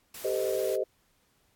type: noise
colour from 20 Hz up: white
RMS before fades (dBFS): -43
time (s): 0.14-0.76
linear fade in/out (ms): 5
type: chord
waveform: sine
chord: A half-diminished seventh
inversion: third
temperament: equal with one note detuned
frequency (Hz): 392 / 440 / 514 / 622.3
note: G4 / A4 / C5 / Eb5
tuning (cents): 0 / 0 / -31 / 0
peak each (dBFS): -31 / -34 / -31 / -32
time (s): 0.24-0.84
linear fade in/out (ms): 10
effects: pink hiss -69 dBFS RMS until 1.55 s + AAC 64 kbps